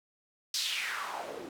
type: noise with band-pass filter sweep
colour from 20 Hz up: white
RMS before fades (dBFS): -36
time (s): 0.54-1.49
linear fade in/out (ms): 2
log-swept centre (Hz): 5000 to 310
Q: 3.1
effects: none